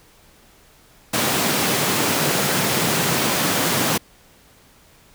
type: high-pass noise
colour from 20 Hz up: pink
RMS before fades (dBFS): -20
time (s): 1.13-3.98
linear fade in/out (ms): 10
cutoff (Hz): 130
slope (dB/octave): 24
effects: pink hiss -52 dBFS RMS until 5.14 s